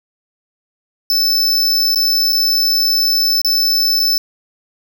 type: tone with dropouts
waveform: square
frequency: 5274 Hz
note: E8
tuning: in tune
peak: -12 dBFS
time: 1.1-4.18 s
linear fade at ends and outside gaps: 1 ms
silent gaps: 1.947-1.958 / 2.324-2.329 / 3.416-3.447 / 3.995-3.999 s
effects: none